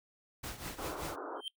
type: noise with tremolo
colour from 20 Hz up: pink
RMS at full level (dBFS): -40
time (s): 0.43-1.16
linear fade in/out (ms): 10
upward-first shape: triangle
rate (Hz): 5.2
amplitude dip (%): 80
type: band-pass noise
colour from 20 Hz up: pink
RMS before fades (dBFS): -42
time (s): 0.78-1.41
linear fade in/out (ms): 10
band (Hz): 280 to 1500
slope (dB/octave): 96
type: tone with exponential growth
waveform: triangle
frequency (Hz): 3136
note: G7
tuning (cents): 0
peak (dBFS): -31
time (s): 1.36-1.48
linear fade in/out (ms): 1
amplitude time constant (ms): 26
effects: noise-tail reverb RT60 0.1 s tail -21 dB re dry